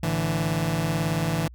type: chord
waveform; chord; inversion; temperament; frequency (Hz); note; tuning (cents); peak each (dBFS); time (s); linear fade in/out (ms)
sawtooth; A suspended fourth; none; just; 110 / 146.67 / 165; A2 / D3 / E3; 0 / -2 / +2; -27 / -24 / -21; 0.03-1.48; 5
effects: added 60 Hz sine -42 dBFS peak until 1.54 s